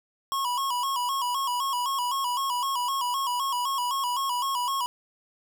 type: tone with vibrato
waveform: square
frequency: 1033 Hz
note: C6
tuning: 22 cents flat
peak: -26 dBFS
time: 0.32-4.86 s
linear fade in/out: 0 ms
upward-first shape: square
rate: 3.9 Hz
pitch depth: 94 cents each way
effects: none